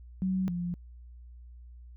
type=tone pair in turn; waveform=sine; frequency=187.4 / 175.08 Hz; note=F#3 / F3; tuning=+22 / +5 cents; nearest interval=minor second; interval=117 cents; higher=first; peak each=-26 / -30 dBFS; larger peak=first; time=0.22-0.48 / 0.48-0.74 s; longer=neither; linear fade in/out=0 ms; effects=added 60 Hz sine -46 dBFS peak until 1.96 s